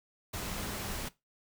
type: tone in noise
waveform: sine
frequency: 200.5 Hz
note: G3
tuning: 39 cents sharp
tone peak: -46 dBFS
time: 0.46-0.93 s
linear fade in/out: 10 ms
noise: pink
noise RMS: -38 dBFS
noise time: 0.33-1.09 s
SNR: -11 dB
effects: noise-tail reverb RT60 0.2 s tail -18 dB re dry